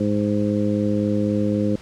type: harmonic tone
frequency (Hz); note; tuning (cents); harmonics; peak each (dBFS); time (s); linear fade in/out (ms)
103.83; G#2; 0; 1 / 2 / 3 / 4 / 5; -26 / -21 / -24 / -30 / -26; 0-1.76; 5
effects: pink hiss -45 dBFS RMS until 1.81 s + low-pass 7000 Hz 12 dB/octave